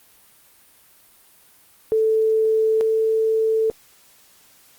sine tone pair in turn, 440.3 / 442.7 Hz, A4 / A4, +1 / +11 cents, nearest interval unison, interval 10 cents, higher second, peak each -15 / -16 dBFS, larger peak first, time 1.92-2.81 / 2.81-3.7 s, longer neither, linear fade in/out 0 ms, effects white hiss -53 dBFS RMS until 4.78 s + Opus 32 kbps

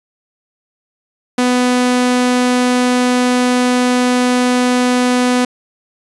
sawtooth tone, 248.7 Hz, B3, 12 cents sharp, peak -7 dBFS, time 1.38-5.45 s, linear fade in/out 5 ms, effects resampled to 24000 Hz

